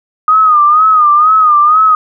sine tone with vibrato, 1234 Hz, D#6, 15 cents flat, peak -4 dBFS, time 0.28-1.95 s, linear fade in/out 2 ms, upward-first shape sine, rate 2.1 Hz, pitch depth 82 cents each way, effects none

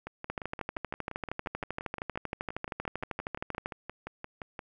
two click trains, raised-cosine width 0.5 ms, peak -18 / -23 dBFS, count 44 / 27, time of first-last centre 0.3-3.659 / 0.07-4.592 s, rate 12.8 / 5.75 Hz, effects none

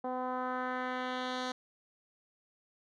10% pulse tone with low-pass filter sweep, 253.7 Hz, B3, 47 cents sharp, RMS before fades -36 dBFS, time 0.04-1.52 s, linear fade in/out 5 ms, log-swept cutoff 750 to 5000 Hz, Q 1.6, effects none

